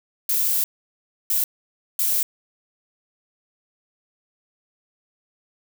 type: noise bursts at uneven times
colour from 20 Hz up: violet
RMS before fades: -21 dBFS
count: 3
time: 0.29-0.64 / 1.3-1.44 / 1.99-2.23 s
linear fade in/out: 2 ms
effects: none